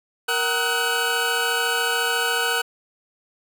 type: tone cluster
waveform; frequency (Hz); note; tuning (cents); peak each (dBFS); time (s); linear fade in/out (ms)
25% pulse; 467.3 / 759 / 1274 / 1484; A#4 / F#5 / D#6 / F#6; +4 / +44 / +41 / +5; -23 / -26 / -25 / -19; 0.28-2.62; 10
effects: none